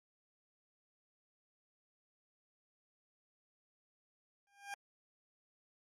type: tone with exponential growth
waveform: 20% pulse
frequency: 803 Hz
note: G5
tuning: 41 cents sharp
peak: -34 dBFS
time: 4.47-4.74 s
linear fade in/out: 1 ms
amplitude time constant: 58 ms
effects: low-pass 11000 Hz 12 dB/octave + MP3 64 kbps